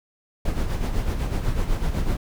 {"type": "noise with tremolo", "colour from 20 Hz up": "brown", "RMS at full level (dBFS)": -21, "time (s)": [0.45, 2.17], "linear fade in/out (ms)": 5, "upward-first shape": "sine", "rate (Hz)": 8, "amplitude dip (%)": 55, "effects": []}